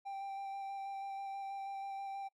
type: tone with vibrato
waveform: triangle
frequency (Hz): 786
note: G5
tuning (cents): +4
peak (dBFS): -38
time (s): 0.05-2.29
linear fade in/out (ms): 20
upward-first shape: square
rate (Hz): 6.2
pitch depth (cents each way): 10
effects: noise-tail reverb RT60 0.1 s tail -24 dB re dry